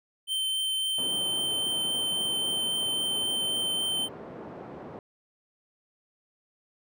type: tone with vibrato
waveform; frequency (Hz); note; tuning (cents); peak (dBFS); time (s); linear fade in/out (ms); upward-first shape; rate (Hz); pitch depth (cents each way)
square; 3100; G7; -20; -27; 0.27-4.09; 50; triangle; 3.7; 8
type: band-pass noise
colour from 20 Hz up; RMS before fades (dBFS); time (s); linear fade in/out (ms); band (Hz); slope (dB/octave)
pink; -42; 0.98-4.99; 2; 210 to 780; 12
effects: none